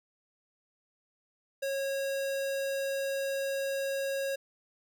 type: tone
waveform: square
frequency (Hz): 547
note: C#5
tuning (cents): -23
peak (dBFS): -31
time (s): 1.62-4.36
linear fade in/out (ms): 10
effects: none